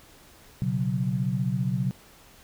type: chord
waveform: sine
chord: B suspended second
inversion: none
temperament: equal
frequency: 123.47 / 138.59 / 185 Hz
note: B2 / C#3 / F#3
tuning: 0 / 0 / 0 cents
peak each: -28 dBFS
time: 0.62-1.91 s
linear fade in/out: 0 ms
effects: pink hiss -53 dBFS RMS until 2.43 s